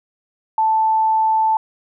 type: tone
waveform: sine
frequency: 880 Hz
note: A5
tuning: in tune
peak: -13 dBFS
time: 0.58-1.57 s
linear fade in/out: 2 ms
effects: none